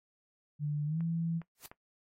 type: tone with pitch glide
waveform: sine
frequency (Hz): 148 to 166.12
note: D3 to E3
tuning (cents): +14 to +14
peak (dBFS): -30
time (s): 0.59-1.42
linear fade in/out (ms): 50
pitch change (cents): +200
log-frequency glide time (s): 0.86-1
type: clicks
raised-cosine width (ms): 0.5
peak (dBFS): -38 / -35 / -33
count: 3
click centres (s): 1.007 / 1.417 / 1.715
type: noise with exponential growth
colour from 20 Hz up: white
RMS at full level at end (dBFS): -43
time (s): 1.55-1.66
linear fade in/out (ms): 1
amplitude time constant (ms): 22
effects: noise-tail reverb RT60 0.1 s tail -17 dB re dry + AAC 48 kbps